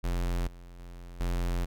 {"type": "tone with level steps", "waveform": "square", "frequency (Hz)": 43.65, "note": "F1", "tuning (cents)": 0, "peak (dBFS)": [-28, -46, -43, -28], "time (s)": [0.03, 1.66], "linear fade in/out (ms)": 20, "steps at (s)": [0.47, 0.79, 1.2], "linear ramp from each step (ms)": 5, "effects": []}